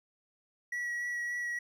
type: tone with vibrato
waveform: triangle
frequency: 1928 Hz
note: B6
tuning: 42 cents flat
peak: -31 dBFS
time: 0.72-1.59 s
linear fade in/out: 5 ms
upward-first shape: sine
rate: 3.5 Hz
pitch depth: 12 cents each way
effects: none